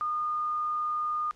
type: tone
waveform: sine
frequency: 1221 Hz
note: D#6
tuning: 33 cents flat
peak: -27 dBFS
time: 0.01-1.31 s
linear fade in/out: 0 ms
effects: pink hiss -61 dBFS RMS until 1.35 s + low-pass 7000 Hz 12 dB/octave